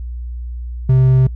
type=tone; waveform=triangle; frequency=130 Hz; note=C3; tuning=11 cents flat; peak=-6 dBFS; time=0.89-1.27 s; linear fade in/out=5 ms; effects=noise-tail reverb RT60 0.1 s tail -24 dB re dry + added 60 Hz sine -23 dBFS peak until 1.35 s